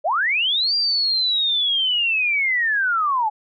sine linear two-way sweep, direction up then down, 534 to 4786 to 821 Hz, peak -17 dBFS, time 0.04-3.3 s, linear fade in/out 20 ms, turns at 0.75 s, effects none

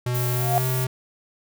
square tone with pitch glide, 123.47 to 128.56 Hz, B2 to C3, 0 to -30 cents, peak -23 dBFS, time 0.06-0.87 s, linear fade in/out 5 ms, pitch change +70 cents, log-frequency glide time 0.33-0.6 s
violet noise, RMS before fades -30 dBFS, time 0.14-0.85 s, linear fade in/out 10 ms
sine tone with exponential growth, 706 Hz, F5, 19 cents sharp, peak -15 dBFS, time 0.28-0.58 s, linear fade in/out 0 ms, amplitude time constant 65 ms
effects none

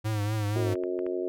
square tone with vibrato, 105.9 Hz, G#2, 34 cents sharp, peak -27 dBFS, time 0.04-0.75 s, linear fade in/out 20 ms, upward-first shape triangle, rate 4.1 Hz, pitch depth 73 cents each way
harmonic tone, 90.7 Hz, F#2, 34 cents flat, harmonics 3 / 4 / 5 / 6 / 7, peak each -39 / -29 / -37 / -40 / -38 dBFS, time 0.56-1.28 s, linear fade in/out 0 ms
clicks, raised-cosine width 0.5 ms, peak -29 dBFS, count 5, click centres 0.724 / 0.755 / 0.837 / 0.991 / 1.065 s
effects none

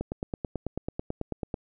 click train, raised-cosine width 2 ms, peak -17 dBFS, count 15, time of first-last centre 0.01-1.542 s, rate 9.14 Hz, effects none

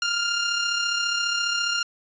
15% pulse tone with amplitude modulation, 1400 Hz, F6, 4 cents sharp, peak -14 dBFS, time 0.02-1.83 s, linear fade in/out 2 ms, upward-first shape sine, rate 34.7 Hz, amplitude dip 40%, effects resampled to 16000 Hz

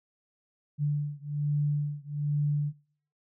sine beating tone pair, 146.1 / 147.3 Hz, D3 / D3, -9 / +6 cents, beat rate 1.2 Hz, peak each -29 / -30 dBFS, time 0.78-2.73 s, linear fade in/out 50 ms, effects noise-tail reverb RT60 0.6 s tail -25 dB re dry

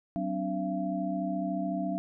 sine tone cluster, 187.8 / 257.6 / 291.6 / 679 Hz, F#3 / C4 / D4 / F5, +26 / -27 / -12 / -49 cents, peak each -33 / -37 / -34 / -34 dBFS, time 0.16-1.98 s, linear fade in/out 0 ms, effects none

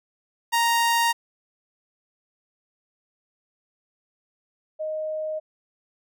sawtooth / sine tone pair in turn, 932.3 / 622.2 Hz, A#5 / D#5, 0 / 0 cents, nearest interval perfect fifth, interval 700 cents, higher first, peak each -15 / -26 dBFS, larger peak first, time 0.52-1.13 / 4.79-5.4 s, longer neither, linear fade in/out 20 ms, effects none

